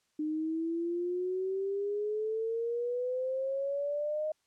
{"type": "exponential sweep", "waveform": "sine", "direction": "up", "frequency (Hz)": [303.4, 622.3], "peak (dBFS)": -30, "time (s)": [0.19, 4.32], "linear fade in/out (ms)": 5, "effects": ["white hiss -75 dBFS RMS until 4.46 s", "low-pass 8000 Hz 12 dB/octave"]}